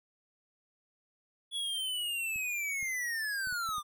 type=linear sweep; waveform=square; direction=down; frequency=3400 to 1174.7 Hz; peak=-33 dBFS; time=1.51-3.83 s; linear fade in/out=50 ms
type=clicks; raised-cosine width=5 ms; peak=-40 dBFS; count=6; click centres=2.36 / 2.828 / 3.472 / 3.526 / 3.69 / 3.782 s
effects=none